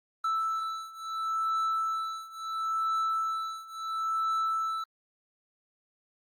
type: beating tone pair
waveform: triangle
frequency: 1318.5 / 1319.23 Hz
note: E6 / E6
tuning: 0 / +1 cents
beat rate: 0.73 Hz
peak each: -31 / -29 dBFS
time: 0.24-4.84 s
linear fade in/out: 5 ms
effects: Opus 24 kbps